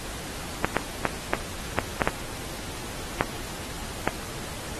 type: clicks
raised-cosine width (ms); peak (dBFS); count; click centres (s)
0.5; -5; 9; 0.646 / 0.767 / 1.053 / 1.335 / 1.787 / 2.018 / 2.075 / 3.209 / 4.076
effects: pink hiss -37 dBFS RMS until 4.79 s + AAC 32 kbps